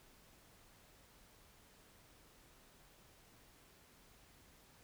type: silence
effects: pink hiss -65 dBFS RMS until 4.83 s

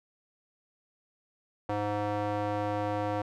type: tone with band-pass filter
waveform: square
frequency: 103.83 Hz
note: G#2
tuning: in tune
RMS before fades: -31 dBFS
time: 1.69-3.22 s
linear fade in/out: 5 ms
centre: 690 Hz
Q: 1.3
effects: none

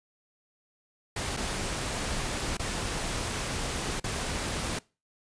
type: noise with dropouts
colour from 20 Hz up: pink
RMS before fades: -32 dBFS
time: 1.16-4.79 s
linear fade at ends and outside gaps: 5 ms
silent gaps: 1.367-1.371 / 2.571-2.594 / 4-4.04 s
effects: noise-tail reverb RT60 0.3 s tail -23 dB re dry + resampled to 22050 Hz

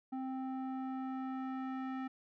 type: tone with low-pass filter sweep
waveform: square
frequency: 262.1 Hz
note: C4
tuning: 3 cents sharp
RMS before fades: -40 dBFS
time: 0.12-2.08 s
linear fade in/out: 10 ms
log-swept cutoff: 830 to 1700 Hz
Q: 1.4
effects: none

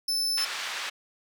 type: tone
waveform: 40% pulse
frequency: 5270 Hz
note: E8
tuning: 1 cent flat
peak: -24 dBFS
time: 0.08-0.45 s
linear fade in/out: 5 ms
type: band-pass noise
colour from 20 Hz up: pink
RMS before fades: -34 dBFS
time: 0.37-0.9 s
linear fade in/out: 10 ms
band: 1400 to 4900 Hz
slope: 12 dB/octave
effects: none

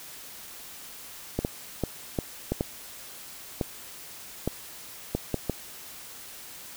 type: clicks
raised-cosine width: 2 ms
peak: -12 dBFS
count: 11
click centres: 1.39 / 1.449 / 1.837 / 2.188 / 2.52 / 2.609 / 3.612 / 4.476 / 5.15 / 5.343 / 5.497 s
effects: white hiss -44 dBFS RMS until 6.76 s

